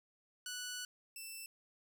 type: tone pair in turn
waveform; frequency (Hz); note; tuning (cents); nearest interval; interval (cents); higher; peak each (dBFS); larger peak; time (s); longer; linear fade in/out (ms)
10% pulse; 1480 / 2664; F#6 / E7; 0 / +18; minor seventh; 1018; second; -33 / -37; first; 0.46-0.85 / 1.16-1.46; first; 2
effects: none